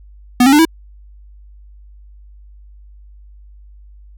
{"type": "tone with pitch steps", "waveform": "square", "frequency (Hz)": [246.9, 270.8, 297, 325.8], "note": ["B3", "C#4", "D4", "E4"], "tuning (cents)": [0, -40, 20, -20], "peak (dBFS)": -7, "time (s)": [0.4, 0.652], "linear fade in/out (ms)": 5, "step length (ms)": 63, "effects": ["added 50 Hz sine -38 dBFS peak until 4.17 s"]}